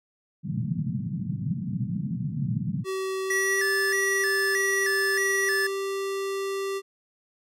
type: band-pass noise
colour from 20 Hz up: white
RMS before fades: -29 dBFS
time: 0.43-2.85 s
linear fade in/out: 50 ms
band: 110 to 210 Hz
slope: 48 dB/octave
type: tone with pitch glide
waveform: square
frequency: 381.2 to 391.2 Hz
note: G4 to G4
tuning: -48 to -4 cents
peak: -28 dBFS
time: 2.84-6.82 s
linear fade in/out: 50 ms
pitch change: +44 cents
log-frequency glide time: 3.24-3.62 s
type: tone with vibrato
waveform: square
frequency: 1833 Hz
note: A#6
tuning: 30 cents flat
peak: -24 dBFS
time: 3.3-5.67 s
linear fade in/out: 5 ms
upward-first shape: square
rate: 1.6 Hz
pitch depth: 92 cents each way
effects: low-pass 12000 Hz 12 dB/octave